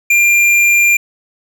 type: tone with tanh clipping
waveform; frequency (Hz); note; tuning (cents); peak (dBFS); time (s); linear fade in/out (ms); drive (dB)
sine; 2390; D7; +30; -9; 0.1-0.97; 5; 14
effects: none